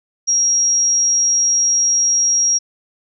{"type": "tone", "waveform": "sine", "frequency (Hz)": 5640, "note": "F8", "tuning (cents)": 16, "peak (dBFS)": -12, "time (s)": [0.27, 2.59], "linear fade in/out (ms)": 20, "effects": []}